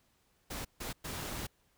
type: noise bursts at uneven times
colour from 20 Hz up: pink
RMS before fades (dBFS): -40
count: 3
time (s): 0.5-0.65 / 0.8-0.93 / 1.04-1.47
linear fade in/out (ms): 10
effects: pink hiss -72 dBFS RMS until 1.77 s